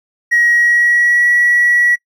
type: tone with pitch glide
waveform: triangle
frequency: 1900 to 1932.1 Hz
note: A#6 to B6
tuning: +33 to -38 cents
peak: -6 dBFS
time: 0.31-1.96 s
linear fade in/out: 20 ms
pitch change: +29 cents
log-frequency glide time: 0.52-1.28 s
effects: noise-tail reverb RT60 0.1 s tail -23 dB re dry + tanh soft clip ceiling -4 dBFS